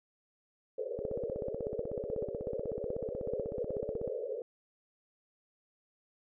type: band-pass noise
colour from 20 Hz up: pink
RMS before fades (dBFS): -38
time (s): 0.78-4.42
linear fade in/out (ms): 2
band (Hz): 410 to 570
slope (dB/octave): 96
type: click train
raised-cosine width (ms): 2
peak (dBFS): -26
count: 51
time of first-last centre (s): 0.99-4.076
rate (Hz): 16.2
effects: none